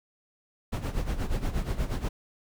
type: noise with tremolo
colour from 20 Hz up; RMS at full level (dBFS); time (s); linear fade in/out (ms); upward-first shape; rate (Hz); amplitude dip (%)
brown; -26; 0.72-2.09; 10; sine; 8.4; 75
effects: none